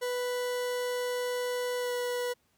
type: tone with pitch glide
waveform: 40% pulse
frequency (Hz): 493.9 to 489.9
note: B4 to B4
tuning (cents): 0 to -14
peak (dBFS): -29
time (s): 0.01-2.34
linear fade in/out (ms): 20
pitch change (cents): -14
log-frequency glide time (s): 1.78-1.92
effects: pink hiss -71 dBFS RMS until 2.57 s + high-pass 60 Hz 12 dB/octave